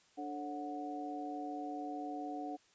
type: harmonic tone with a mistuned harmonic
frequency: 146.83 Hz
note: D3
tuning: in tune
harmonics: 2 / 3 / 4 / 5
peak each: -42 / -50 / -51 / -42 dBFS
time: 0.17-2.57 s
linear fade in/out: 20 ms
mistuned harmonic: 4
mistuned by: -130 cents
effects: white hiss -68 dBFS RMS until 2.74 s + resampled to 16000 Hz